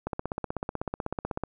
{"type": "click train", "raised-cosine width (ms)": 1, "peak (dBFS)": -16, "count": 23, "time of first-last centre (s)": [0.07, 1.436], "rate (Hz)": 16.1, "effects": []}